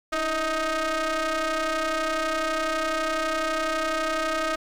sawtooth ring-modulated tone, 310 Hz, D#4, 6 cents flat, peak -17 dBFS, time 0.12-4.56 s, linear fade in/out 10 ms, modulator 946 Hz, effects low-pass 8000 Hz 12 dB/octave + 9-bit

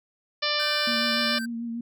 harmonic tone, 592 Hz, D5, 14 cents sharp, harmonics 1 / 2 / 3 / 4 / 5 / 6 / 7 / 8 / 9, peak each -32 / -32 / -32 / -32 / -32 / -32 / -32 / -32 / -32 dBFS, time 0.42-1.39 s, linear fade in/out 10 ms
square tone with pitch glide, 1538 to 1557.7 Hz, G6 to G6, -33 to -11 cents, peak -33 dBFS, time 0.59-1.46 s, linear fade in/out 10 ms, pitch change +22 cents, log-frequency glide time 1.12-1.2 s
sine tone with vibrato, 233.1 Hz, A#3, in tune, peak -29 dBFS, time 0.87-1.81 s, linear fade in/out 5 ms, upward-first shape triangle, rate 6.8 Hz, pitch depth 33 cents each way
effects none

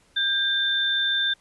sine tone pair together, 1595 / 3567 Hz, G6 / A7, +30 / +23 cents, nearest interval octave + major second, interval 1393 cents, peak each -25 / -22 dBFS, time 0.16-1.34 s, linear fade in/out 10 ms, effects pink hiss -60 dBFS RMS until 1.4 s + resampled to 24000 Hz

